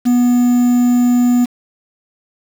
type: tone with quantisation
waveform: triangle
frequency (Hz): 244.5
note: B3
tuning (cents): -17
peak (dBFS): -7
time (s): 0.05-1.46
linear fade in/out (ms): 20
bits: 5
effects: none